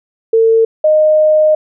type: tone pair in turn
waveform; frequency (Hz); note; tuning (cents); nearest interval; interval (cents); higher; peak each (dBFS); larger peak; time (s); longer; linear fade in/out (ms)
sine; 450.5 / 616.6; A4 / D#5; +41 / -16; perfect fourth; 543; second; -6; neither; 0.33-0.65 / 0.84-1.55; second; 5
effects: none